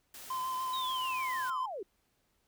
white noise, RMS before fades -48 dBFS, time 0.14-1.5 s, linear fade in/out 2 ms
triangle tone with vibrato, 1030 Hz, C6, 28 cents flat, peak -31 dBFS, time 0.3-1.66 s, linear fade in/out 5 ms, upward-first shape sine, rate 6.8 Hz, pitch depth 22 cents each way
sine linear sweep, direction down, 3867 to 346 Hz, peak -37 dBFS, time 0.73-1.83 s, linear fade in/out 5 ms
effects pink hiss -75 dBFS RMS until 2.47 s

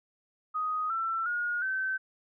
sine tone with pitch steps, 1250 / 1339.7 / 1435.9 / 1538.9 Hz, D#6 / E6 / F6 / G6, +8 / +28 / +48 / -32 cents, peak -28 dBFS, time 0.54-1.98 s, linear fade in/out 20 ms, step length 360 ms, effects none

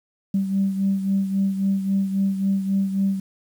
sine beating tone pair, 194.4 / 198.1 Hz, G3 / G3, -14 / +18 cents, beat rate 3.7 Hz, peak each -19 / -26 dBFS, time 0.34-3.2 s, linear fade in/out 5 ms, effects tanh soft clip ceiling -12 dBFS + 8-bit

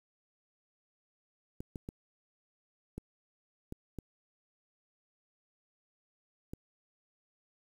clicks, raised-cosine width 3 ms, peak -27 dBFS, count 7, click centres 1.605 / 1.758 / 1.889 / 2.98 / 3.724 / 3.987 / 6.535 s, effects 9-bit

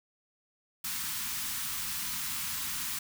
white band-stop noise, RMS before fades -35 dBFS, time 0.84-2.99 s, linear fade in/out 5 ms, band 280 to 910 Hz, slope 48 dB/octave, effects none

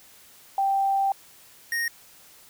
sine / square tone pair in turn, 784 / 1860.2 Hz, G5 / A#6, 0 / -4 cents, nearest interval octave + minor third, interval 1496 cents, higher second, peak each -20 / -25 dBFS, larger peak first, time 0.58-1.12 / 1.72-1.88 s, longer first, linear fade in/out 2 ms, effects white hiss -52 dBFS RMS until 2.49 s

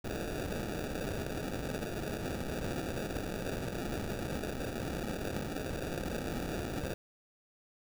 blue noise with sample-and-hold, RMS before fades -37 dBFS, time 0.04-6.94 s, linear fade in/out 5 ms, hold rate 1050 Hz, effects none

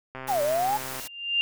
click train, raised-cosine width 0.5 ms, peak -22 dBFS, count 112, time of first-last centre 0.15-0.997 s, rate 131 Hz
white noise, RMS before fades -37 dBFS, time 0.27-1.08 s, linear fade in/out 10 ms
sine exponential two-way sweep, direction down then up, 869 to 569 to 869 Hz, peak -22 dBFS, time 0.28-0.78 s, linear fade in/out 20 ms, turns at 0.42 s
sine tone with exponential growth, 2794 Hz, F7, in tune, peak -18 dBFS, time 0.9-1.41 s, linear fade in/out 0 ms, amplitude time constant 110 ms
effects none

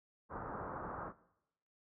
white low-pass noise, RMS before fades -44 dBFS, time 0.29-1.13 s, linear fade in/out 50 ms, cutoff 1400 Hz, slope 48 dB/octave, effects noise-tail reverb RT60 0.8 s tail -18 dB re dry

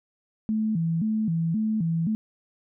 sine tone with vibrato, 189.4 Hz, F#3, 41 cents sharp, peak -22 dBFS, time 0.49-2.15 s, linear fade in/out 0 ms, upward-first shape square, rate 1.9 Hz, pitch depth 240 cents each way, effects none

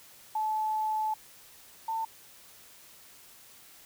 sine tone pair in turn, 866 / 895.5 Hz, A5 / A5, -28 / +30 cents, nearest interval minor second, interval 58 cents, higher second, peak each -27 / -29 dBFS, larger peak first, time 0.35-1.14 / 1.88-2.05 s, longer first, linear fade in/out 5 ms, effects white hiss -54 dBFS RMS until 3.85 s

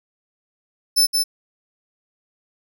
sawtooth tone with echo, 5274 Hz, E8, in tune, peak -10 dBFS, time 0.96-1.07 s, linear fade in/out 20 ms, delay 170 ms, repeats 1, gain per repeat -4 dB, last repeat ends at 1.24 s, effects none

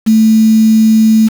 sine tone with quantisation, 220 Hz, A3, in tune, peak -4 dBFS, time 0.06-1.29 s, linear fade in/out 20 ms, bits 4, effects none

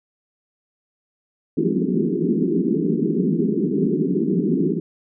pink band-pass noise, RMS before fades -20 dBFS, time 1.57-4.8 s, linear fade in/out 2 ms, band 160 to 420 Hz, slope 96 dB/octave, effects none

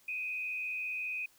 sine tone with frequency modulation, 2500 Hz, D#7, 8 cents sharp, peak -34 dBFS, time 0.08-1.26 s, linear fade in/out 5 ms, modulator 85.4 Hz, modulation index 0.79, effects white hiss -65 dBFS RMS until 1.38 s

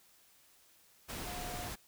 sine tone in noise, 716 Hz, F5, 43 cents sharp, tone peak -45 dBFS, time 1.25-1.69 s, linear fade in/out 20 ms, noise pink, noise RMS -42 dBFS, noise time 1.08-1.76 s, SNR -6 dB, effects white hiss -65 dBFS RMS until 1.87 s

